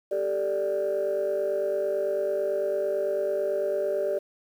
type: chord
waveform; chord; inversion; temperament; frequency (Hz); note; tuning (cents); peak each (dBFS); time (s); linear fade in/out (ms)
sine; G suspended second; none; just; 392 / 441 / 588; G4 / A4 / D5; 0 / +4 / +2; -28 / -31 / -25; 0.11-4.19; 10
effects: tanh soft clip ceiling -19 dBFS + 9-bit